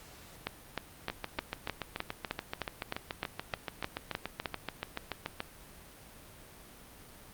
two click trains, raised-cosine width 0.3 ms, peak -18 / -16 dBFS, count 31 / 14, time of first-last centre 1.1-5.404 / 0.47-4.458 s, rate 6.97 / 3.26 Hz, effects pink hiss -53 dBFS RMS until 7.33 s + Opus 48 kbps

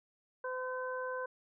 harmonic tone, 510 Hz, C5, 44 cents flat, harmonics 1 / 2 / 3, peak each -38 / -41 / -42 dBFS, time 0.44-1.26 s, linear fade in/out 5 ms, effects none

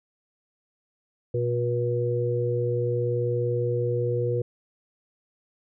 harmonic tone, 120.7 Hz, B2, 39 cents flat, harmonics 1 / 3 / 4, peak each -26 / -30 / -26 dBFS, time 1.34-4.42 s, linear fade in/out 5 ms, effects none

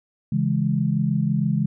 sine chord, C# minor, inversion none, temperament equal, 138.59 / 164.81 / 207.7 Hz, C#3 / E3 / G#3, 0 / 0 / 0 cents, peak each -23 dBFS, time 0.32-1.66 s, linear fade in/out 5 ms, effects none

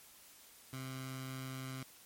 15% pulse tone with notch filter, 131.5 Hz, C3, 9 cents sharp, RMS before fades -44 dBFS, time 0.73-1.83 s, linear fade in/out 2 ms, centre 460 Hz, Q 0.76, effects white hiss -59 dBFS RMS until 2.05 s + MP3 64 kbps

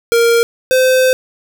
square tone pair in turn, 466.2 / 515.5 Hz, A#4 / C5, 0 / -26 cents, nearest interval major second, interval 174 cents, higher second, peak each -9 / -9 dBFS, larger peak neither, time 0.12-0.43 / 0.71-1.13 s, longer second, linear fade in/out 0 ms, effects none

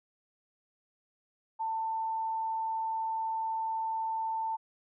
sine tone, 892 Hz, A5, 23 cents sharp, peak -30 dBFS, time 1.59-4.57 s, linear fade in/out 20 ms, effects none

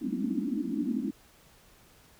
white band-pass noise, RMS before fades -31 dBFS, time 0.01-1.11 s, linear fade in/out 10 ms, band 190 to 320 Hz, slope 96 dB/octave, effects pink hiss -59 dBFS RMS until 2.19 s

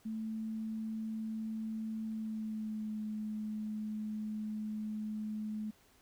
sine tone with pitch glide, 220.2 to 214.2 Hz, A3 to A3, +2 to -46 cents, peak -36 dBFS, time 0.05-5.71 s, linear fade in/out 10 ms, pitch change -48 cents, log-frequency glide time 2.07-2.99 s, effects pink hiss -66 dBFS RMS until 6.01 s

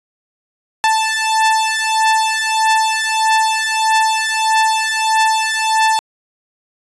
sawtooth beating tone pair, 880 / 881.6 Hz, A5 / A5, 0 / +3 cents, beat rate 1.6 Hz, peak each -12 dBFS, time 0.84-5.99 s, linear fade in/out 0 ms, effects resampled to 24000 Hz

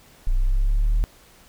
sine exponential sweep, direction up, 30.2 to 39.68 Hz, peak -14 dBFS, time 0.27-1.04 s, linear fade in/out 0 ms, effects tanh soft clip ceiling -15 dBFS + pink hiss -52 dBFS RMS until 1.48 s

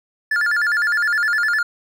triangle tone with vibrato, 1568 Hz, G6, in tune, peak -14 dBFS, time 0.31-1.63 s, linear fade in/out 5 ms, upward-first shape square, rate 9.8 Hz, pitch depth 180 cents each way, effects none

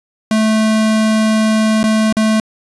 square tone with dropouts, 218.2 Hz, A3, 14 cents flat, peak -11 dBFS, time 0.31-2.4 s, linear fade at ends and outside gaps 2 ms, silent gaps 1.831-1.839 / 2.126-2.168 s, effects resampled to 24000 Hz + 8-bit

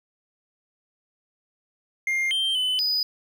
triangle tone with pitch steps, 2115 / 3151 / 3018 / 4968 Hz, C7 / G7 / F#7 / D#8, +18 / +8 / +34 / -3 cents, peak -20 dBFS, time 2.07-3.03 s, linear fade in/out 2 ms, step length 240 ms, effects none

